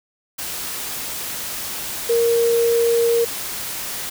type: tone in noise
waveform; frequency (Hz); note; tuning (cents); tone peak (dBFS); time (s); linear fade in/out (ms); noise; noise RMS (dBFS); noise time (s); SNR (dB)
sine; 466.2; A#4; 0; -14; 2.09-3.25; 10; white; -28; 0.38-4.1; +11
effects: none